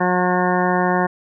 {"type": "harmonic tone", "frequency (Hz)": 180.7, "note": "F#3", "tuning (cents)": -41, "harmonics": [1, 2, 3, 4, 5, 6, 8, 9, 10], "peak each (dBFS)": [-21, -22, -25, -22, -24, -25, -28, -30, -27], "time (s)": [0, 1.07], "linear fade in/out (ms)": 10, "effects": []}